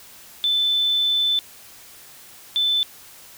sine tone pair in turn, 3520 / 3520 Hz, A7 / A7, 0 / 0 cents, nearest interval unison, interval 0 cents, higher neither, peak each -17 dBFS, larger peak neither, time 0.44-1.39 / 2.56-2.83 s, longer first, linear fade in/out 0 ms, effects white hiss -45 dBFS RMS until 3.37 s

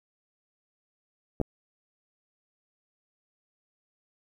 clicks, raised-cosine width 2 ms, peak -15 dBFS, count 2, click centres 1.401 / 1.414 s, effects 9-bit

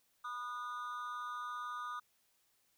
triangle tone with amplitude modulation, 1224 Hz, D#6, 29 cents flat, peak -34 dBFS, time 0.24-2 s, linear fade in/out 10 ms, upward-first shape sine, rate 238 Hz, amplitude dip 90%, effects white hiss -75 dBFS RMS until 2.77 s

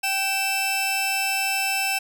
sawtooth tone pair together, 776.4 / 2648 Hz, G5 / E7, -17 / +7 cents, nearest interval octave + major sixth, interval 2124 cents, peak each -23 / -20 dBFS, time 0.03-1.99 s, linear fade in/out 10 ms, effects none

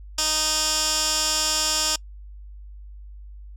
15% pulse tone with band-pass filter, 310 Hz, D#4, 6 cents flat, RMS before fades -23 dBFS, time 0.18-1.96 s, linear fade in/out 5 ms, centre 6100 Hz, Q 1.9, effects noise-tail reverb RT60 0.1 s tail -26 dB re dry + added 50 Hz sine -38 dBFS peak until 3.56 s

